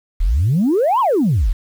sine exponential two-way sweep, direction up then down, 34.65 to 1113 to 34.65 Hz, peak -11 dBFS, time 0.2-1.53 s, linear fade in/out 10 ms, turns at 1 s, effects tanh soft clip ceiling -9 dBFS + 7-bit

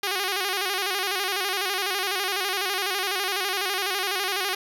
5% pulse tone with vibrato, 385.8 Hz, G4, 28 cents flat, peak -13 dBFS, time 0.03-4.55 s, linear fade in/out 5 ms, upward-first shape square, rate 12 Hz, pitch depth 82 cents each way, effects none

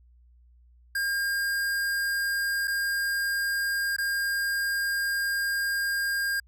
square tone with dropouts, 1611 Hz, G6, 47 cents sharp, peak -26 dBFS, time 0.95-6.4 s, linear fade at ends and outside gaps 5 ms, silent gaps 2.674-2.678 / 3.965-3.983 s, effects added 60 Hz sine -54 dBFS peak until 6.47 s

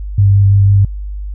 sine tone with vibrato, 99.5 Hz, G2, 26 cents sharp, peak -5 dBFS, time 0.18-0.85 s, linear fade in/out 5 ms, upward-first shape square, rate 6 Hz, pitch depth 11 cents each way, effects added 50 Hz sine -20 dBFS peak until 1.34 s

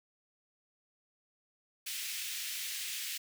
pink high-pass noise, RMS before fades -39 dBFS, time 1.86-3.18 s, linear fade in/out 10 ms, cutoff 2200 Hz, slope 24 dB/octave, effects none

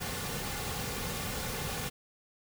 pink noise with comb filter, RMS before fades -36 dBFS, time 0-1.9 s, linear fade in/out 20 ms, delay 3.1 ms, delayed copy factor -0.55, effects none

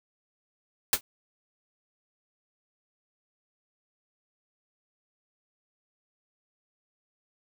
white noise with exponential decay, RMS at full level -17 dBFS, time 0.93-1.01 s, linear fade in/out 2 ms, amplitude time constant 16 ms, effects none

